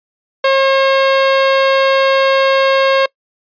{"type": "tone", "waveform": "sawtooth", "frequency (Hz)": 539, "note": "C#5", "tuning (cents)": -49, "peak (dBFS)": -5, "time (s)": [0.44, 3.06], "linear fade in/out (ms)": 5, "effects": ["noise-tail reverb RT60 0.1 s tail -24 dB re dry", "resampled to 11025 Hz"]}